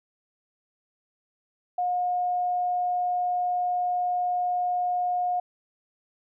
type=tone; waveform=sine; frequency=718 Hz; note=F5; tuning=48 cents sharp; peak=-23 dBFS; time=1.78-5.4 s; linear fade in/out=5 ms; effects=none